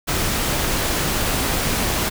pink noise, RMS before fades -21 dBFS, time 0.07-2.1 s, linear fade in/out 20 ms, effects none

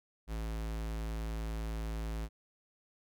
square tone, 54.8 Hz, A1, 6 cents flat, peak -36 dBFS, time 0.27-2.29 s, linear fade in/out 50 ms, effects none

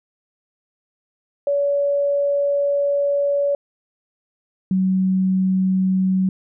sine tone pair in turn, 568 / 187.97 Hz, C#5 / F#3, +42 / +28 cents, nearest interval octave + perfect fifth, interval 1914 cents, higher first, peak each -16 / -15 dBFS, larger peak second, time 1.47-3.55 / 4.71-6.29 s, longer first, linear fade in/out 2 ms, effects none

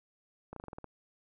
slowing click train, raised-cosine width 1 ms, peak -29 dBFS, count 8, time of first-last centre 0.53-0.843 s, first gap 33 ms, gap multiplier 1.1, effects none

